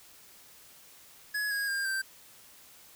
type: tone with pitch steps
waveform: square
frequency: 1684 / 1643.6 / 1604.2 / 1565.8 Hz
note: G#6 / G#6 / G6 / G6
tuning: +24 / -18 / +40 / -2 cents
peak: -30 dBFS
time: 1.34-2.02 s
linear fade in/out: 10 ms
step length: 170 ms
effects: white hiss -55 dBFS RMS until 2.95 s